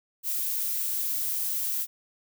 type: noise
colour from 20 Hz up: violet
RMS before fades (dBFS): -29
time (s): 0.23-1.87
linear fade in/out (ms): 50
effects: none